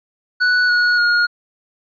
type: tone with pitch steps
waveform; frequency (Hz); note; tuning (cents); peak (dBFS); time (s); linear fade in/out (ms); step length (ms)
square; 1480 / 1456.3 / 1432.9; F#6 / F#6 / F6; 0 / -28 / +44; -13; 0.4-1.27; 20; 290
effects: resampled to 11025 Hz